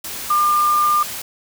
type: tone in noise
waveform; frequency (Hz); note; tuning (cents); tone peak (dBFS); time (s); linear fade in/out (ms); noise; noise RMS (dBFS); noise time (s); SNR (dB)
sine; 1200; D6; +37; -13; 0.3-1.03; 5; white; -29; 0.04-1.22; +13
effects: none